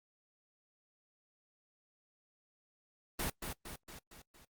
pink noise with echo, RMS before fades -36 dBFS, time 3.19-3.3 s, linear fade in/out 5 ms, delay 230 ms, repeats 5, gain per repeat -5 dB, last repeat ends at 4.45 s, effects noise-tail reverb RT60 0.1 s tail -21 dB re dry + Opus 32 kbps

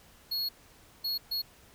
square tone bursts at uneven times, 4327 Hz, C#8, 43 cents flat, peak -30 dBFS, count 3, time 0.31-0.49 / 1.04-1.18 / 1.31-1.42 s, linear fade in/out 10 ms, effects pink hiss -58 dBFS RMS until 1.74 s

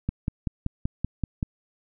click train, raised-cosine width 5 ms, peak -13 dBFS, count 8, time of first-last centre 0.09-1.428 s, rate 5.23 Hz, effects none

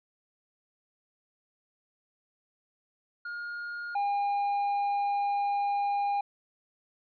triangle tone pair in turn, 1422 / 808.7 Hz, F6 / G#5, +31 / -46 cents, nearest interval minor seventh, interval 977 cents, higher first, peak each -33 / -24 dBFS, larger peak second, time 3.25-3.95 / 3.95-6.21 s, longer second, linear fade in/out 5 ms, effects resampled to 11025 Hz

